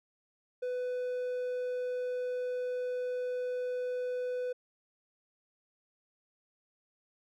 triangle tone, 498.7 Hz, B4, 17 cents sharp, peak -30 dBFS, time 0.62-4.53 s, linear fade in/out 10 ms, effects none

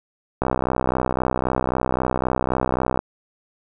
click train, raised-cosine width 1 ms, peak -6 dBFS, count 165, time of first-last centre 0.42-2.991 s, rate 63.8 Hz, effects none

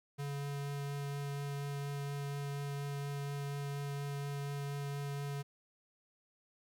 square tone with vibrato, 141.8 Hz, C#3, 40 cents sharp, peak -38 dBFS, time 0.18-5.43 s, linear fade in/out 20 ms, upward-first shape triangle, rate 4.2 Hz, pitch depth 9 cents each way, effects 13-bit

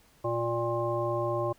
harmonic tone with a mistuned harmonic, 117.7 Hz, A#2, 17 cents sharp, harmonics 1 / 3 / 5 / 7 / 9, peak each -34 / -32 / -31 / -38 / -34 dBFS, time 0.24-1.53 s, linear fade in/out 10 ms, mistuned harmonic 7, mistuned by -37 cents, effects pink hiss -62 dBFS RMS until 1.58 s

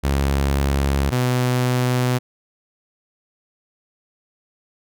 sawtooth tone pair in turn, 69.3 / 125.24 Hz, C#2 / B2, 0 / +25 cents, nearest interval minor seventh, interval 1025 cents, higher second, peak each -13 dBFS, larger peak neither, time 0.03-1.11 / 1.11-2.19 s, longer neither, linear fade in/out 20 ms, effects none

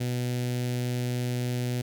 sawtooth tone with notch filter, 123.47 Hz, B2, in tune, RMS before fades -29 dBFS, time 0-1.82 s, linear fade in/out 10 ms, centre 1100 Hz, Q 0.73, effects none

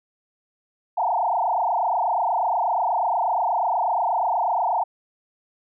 sine tone with frequency modulation, 814 Hz, G#5, 35 cents flat, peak -19 dBFS, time 0.97-4.84 s, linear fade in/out 10 ms, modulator 28.3 Hz, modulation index 4.6, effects none

